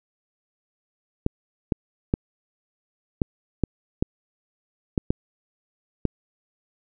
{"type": "clicks", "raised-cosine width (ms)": 3, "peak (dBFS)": -7, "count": 9, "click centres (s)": [1.264, 1.722, 2.139, 3.218, 3.637, 4.025, 4.978, 5.105, 6.053], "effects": []}